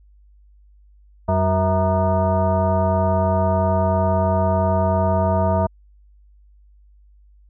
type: tone with frequency modulation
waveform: sine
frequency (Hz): 370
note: F#4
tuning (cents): 0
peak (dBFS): -15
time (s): 1.28-5.67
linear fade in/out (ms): 10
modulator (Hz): 281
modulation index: 2.1
effects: added 50 Hz sine -48 dBFS peak until 7.49 s